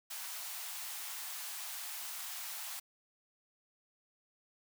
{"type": "high-pass noise", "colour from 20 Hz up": "white", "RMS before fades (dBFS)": -43, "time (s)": [0.1, 2.8], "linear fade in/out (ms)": 10, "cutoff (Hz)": 670, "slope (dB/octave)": 48, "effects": []}